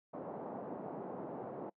white band-pass noise, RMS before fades -44 dBFS, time 0.13-1.7 s, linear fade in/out 10 ms, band 150 to 790 Hz, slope 24 dB/octave, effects noise-tail reverb RT60 0.1 s tail -24 dB re dry

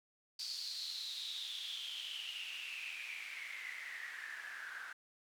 white noise with band-pass filter sweep, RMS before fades -45 dBFS, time 0.39-4.93 s, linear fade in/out 5 ms, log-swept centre 4700 to 1500 Hz, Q 9.2, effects none

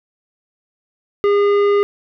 sine tone with tanh clipping, 406.6 Hz, G#4, 37 cents flat, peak -13 dBFS, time 1.24-1.83 s, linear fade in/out 0 ms, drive 12 dB, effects none

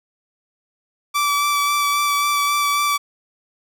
sawtooth tone with vibrato, 1158 Hz, D6, 25 cents flat, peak -13 dBFS, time 1.14-2.98 s, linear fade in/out 20 ms, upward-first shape sine, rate 3.7 Hz, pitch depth 15 cents each way, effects none

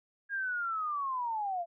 sine linear sweep, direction down, 1637 to 664 Hz, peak -31 dBFS, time 0.29-1.66 s, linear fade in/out 50 ms, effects none

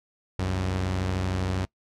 sawtooth tone pair together, 66.1 / 93.1 Hz, C2 / F#2, +18 / +11 cents, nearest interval tritone, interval 593 cents, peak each -29 / -22 dBFS, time 0.39-1.65 s, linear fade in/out 0 ms, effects noise-tail reverb RT60 0.1 s tail -23 dB re dry + low-pass 7000 Hz 12 dB/octave

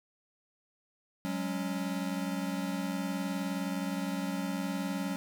square chord, F# suspended second, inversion none, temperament equal with one note detuned, 185 / 204.4 / 277.2 Hz, F#3 / G#3 / C#4, 0 / -27 / 0 cents, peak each -36 / -39 / -37 dBFS, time 1.25-5.16 s, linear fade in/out 0 ms, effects none

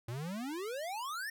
square exponential sweep, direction up, 111.3 to 1864.7 Hz, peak -38 dBFS, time 0.08-1.3 s, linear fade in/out 5 ms, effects none

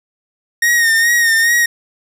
45% pulse tone with vibrato, 1853 Hz, A#6, 11 cents flat, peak -10 dBFS, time 0.62-1.66 s, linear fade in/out 5 ms, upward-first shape sine, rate 2.4 Hz, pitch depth 48 cents each way, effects none

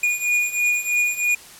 square beating tone pair, 2442 / 2445.1 Hz, D#7 / D#7, -33 / -31 cents, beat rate 3.1 Hz, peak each -24 / -21 dBFS, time 0.03-1.35 s, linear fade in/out 5 ms, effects white hiss -43 dBFS RMS until 1.59 s + low-pass 12000 Hz 12 dB/octave

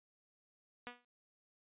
5% pulse tone with exponential decay, 243.7 Hz, B3, 23 cents flat, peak -30 dBFS, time 0.87-1.05 s, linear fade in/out 0 ms, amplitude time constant 38 ms, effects resampled to 8000 Hz

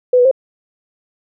sine tone with pitch steps, 499.9 / 491.6 / 530 Hz, B4 / B4 / C5, +21 / -8 / +22 cents, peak -7 dBFS, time 0.13-0.313 s, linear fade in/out 5 ms, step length 61 ms, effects none

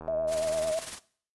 click train, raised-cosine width 1 ms, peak -28 dBFS, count 57, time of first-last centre 0.01-0.711 s, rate 79.9 Hz
sine tone with vibrato, 638 Hz, D#5, 43 cents sharp, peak -26 dBFS, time 0.08-0.79 s, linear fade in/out 0 ms, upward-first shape sine, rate 9 Hz, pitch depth 50 cents each way
white noise with tremolo, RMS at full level -36 dBFS, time 0.27-1 s, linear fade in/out 50 ms, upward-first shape sine, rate 20 Hz, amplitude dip 55%
effects noise-tail reverb RT60 0.5 s tail -19 dB re dry + resampled to 24000 Hz

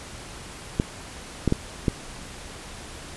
clicks, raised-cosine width 3 ms, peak -7 dBFS, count 4, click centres 0.799 / 1.477 / 1.524 / 1.882 s, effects pink hiss -40 dBFS RMS until 3.16 s + resampled to 24000 Hz

